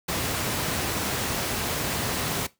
pink noise, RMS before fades -27 dBFS, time 0.08-2.47 s, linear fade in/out 10 ms, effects noise-tail reverb RT60 0.2 s tail -18 dB re dry + high-pass 80 Hz 12 dB/octave

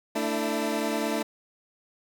20% pulse chord, A suspended fourth, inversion none, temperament equal with one note detuned, 223.1 / 293.7 / 329.6 Hz, A3 / D4 / E4, +24 / 0 / 0 cents, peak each -25 / -25 / -27 dBFS, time 0.15-1.23 s, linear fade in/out 10 ms, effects none

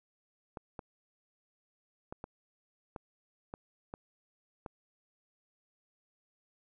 clicks, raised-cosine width 1 ms, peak -27 dBFS, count 8, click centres 0.572 / 0.792 / 2.125 / 2.241 / 2.962 / 3.539 / 3.939 / 4.662 s, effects none

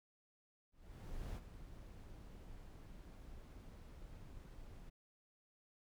brown noise with ADSR envelope, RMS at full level -44 dBFS, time 0.72-4.9 s, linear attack 640 ms, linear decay 40 ms, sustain -10 dB, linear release 13 ms, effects none

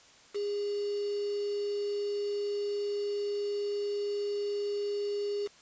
sine tone with quantisation, 408.6 Hz, G#4, 28 cents flat, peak -30 dBFS, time 0.34-5.48 s, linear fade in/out 20 ms, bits 7, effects white hiss -57 dBFS RMS until 5.61 s + resampled to 16000 Hz

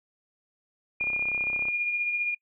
sine tone with tremolo, 2424 Hz, D#7, 46 cents flat, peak -23 dBFS, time 1-2.35 s, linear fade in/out 10 ms, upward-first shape triangle, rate 15 Hz, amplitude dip 45%
click train, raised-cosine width 1 ms, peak -28 dBFS, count 23, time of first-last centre 1.01-1.685 s, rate 32.6 Hz
effects noise-tail reverb RT60 0.1 s tail -24 dB re dry

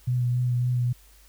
sine tone with vibrato, 123.47 Hz, B2, in tune, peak -21 dBFS, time 0.07-0.93 s, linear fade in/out 10 ms, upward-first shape sine, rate 3.6 Hz, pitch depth 19 cents each way, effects added 50 Hz sine -53 dBFS peak until 1.28 s + white hiss -57 dBFS RMS until 1.28 s

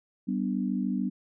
sine chord, G major, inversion none, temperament equal with one note detuned, 193.3 / 246.9 / 293.7 Hz, G3 / B3 / D4, -24 / 0 / 0 cents, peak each -29 / -30 / -34 dBFS, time 0.27-1.1 s, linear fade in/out 20 ms, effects none

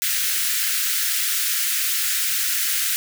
white high-pass noise, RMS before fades -22 dBFS, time 0.02-2.96 s, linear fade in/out 0 ms, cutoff 1400 Hz, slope 48 dB/octave, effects none

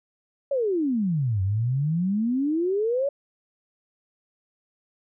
sine exponential two-way sweep, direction down then up, 576 to 92.5 to 576 Hz, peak -21 dBFS, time 0.51-3.09 s, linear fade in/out 5 ms, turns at 1.42 s, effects none

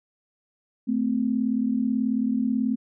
sine tone pair together, 220 / 258.4 Hz, A3 / C4, 0 / -21 cents, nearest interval minor third, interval 279 cents, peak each -24 dBFS, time 0.87-2.76 s, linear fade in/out 20 ms, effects none

